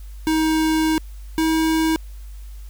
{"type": "tone pair in turn", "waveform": "square", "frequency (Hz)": [316.1, 320.1], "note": ["D#4", "D#4"], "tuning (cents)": [27, 49], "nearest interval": "unison", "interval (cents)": 22, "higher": "second", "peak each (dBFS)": -17, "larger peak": "neither", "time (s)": [[0.27, 0.98], [1.38, 1.96]], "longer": "first", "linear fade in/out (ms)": 0, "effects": ["added 50 Hz sine -33 dBFS peak until 2.69 s", "white hiss -53 dBFS RMS until 2.69 s"]}